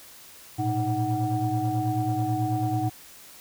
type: tone cluster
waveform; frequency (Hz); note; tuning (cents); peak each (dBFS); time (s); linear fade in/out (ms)
sine; 110.6 / 119.8 / 311.5 / 745; A2 / A#2 / D#4 / F#5; +9 / +48 / +2 / +12; -28; 0.58-2.9; 20
effects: tanh soft clip ceiling -15 dBFS + white hiss -48 dBFS RMS until 3.4 s